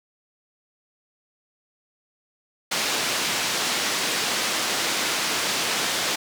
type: band-pass noise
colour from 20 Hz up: white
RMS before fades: -25 dBFS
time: 2.71-6.16 s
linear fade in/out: 10 ms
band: 180 to 5400 Hz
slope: 12 dB/octave
effects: none